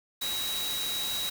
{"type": "tone in noise", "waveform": "sine", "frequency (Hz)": 3847, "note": "B7", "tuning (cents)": -46, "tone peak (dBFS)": -31, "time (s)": [0.21, 1.3], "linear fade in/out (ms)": 10, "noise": "white", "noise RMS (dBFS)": -35, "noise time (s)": [0.21, 1.3], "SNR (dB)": 1, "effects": []}